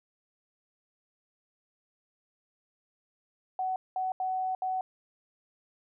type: tone bursts at uneven times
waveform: sine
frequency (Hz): 749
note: F#5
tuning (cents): +21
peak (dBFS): -28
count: 4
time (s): 3.59-3.76 / 3.96-4.12 / 4.2-4.55 / 4.62-4.81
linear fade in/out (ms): 2
effects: none